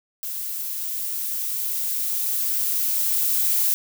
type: noise with level ramp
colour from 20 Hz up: violet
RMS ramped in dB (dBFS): -30 to -20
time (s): 0.23-3.74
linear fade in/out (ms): 0
effects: none